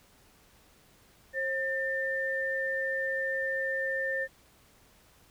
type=tone pair together; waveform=sine; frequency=534 / 1796.2 Hz; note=C5 / A6; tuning=+35 / +35 cents; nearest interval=octave + major sixth; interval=2100 cents; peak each=-33 / -30 dBFS; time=1.33-4.28 s; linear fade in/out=50 ms; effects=pink hiss -61 dBFS RMS until 5.3 s